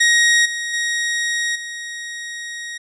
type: tone with level steps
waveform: sawtooth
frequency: 1883 Hz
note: A#6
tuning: 17 cents sharp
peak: -8 / -19 / -15 / -24 dBFS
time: 0-2.78 s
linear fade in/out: 10 ms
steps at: 0.45 / 0.73 / 1.55 s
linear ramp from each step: 10 ms
effects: resampled to 22050 Hz